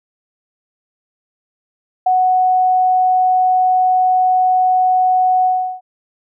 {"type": "tone with ADSR envelope", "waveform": "sine", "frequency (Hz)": 740, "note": "F#5", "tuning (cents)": 0, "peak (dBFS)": -8, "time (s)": [2.06, 5.81], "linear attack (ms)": 8, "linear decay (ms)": 8, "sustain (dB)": -2, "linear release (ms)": 360, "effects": []}